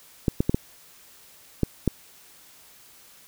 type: clicks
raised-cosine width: 3 ms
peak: -7 dBFS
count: 6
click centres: 0.282 / 0.405 / 0.495 / 0.545 / 1.633 / 1.877 s
effects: white hiss -52 dBFS RMS until 3.27 s